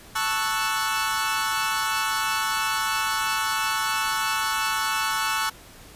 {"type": "chord", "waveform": "sawtooth", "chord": "F# minor seventh", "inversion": "first", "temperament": "equal", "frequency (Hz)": [880, 1108.7, 1318.5, 1480], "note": ["A5", "C#6", "E6", "F#6"], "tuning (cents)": [0, 0, 0, 0], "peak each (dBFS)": -25, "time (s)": [0.15, 5.5], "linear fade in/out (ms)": 10, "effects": ["pink hiss -47 dBFS RMS until 5.95 s", "resampled to 32000 Hz"]}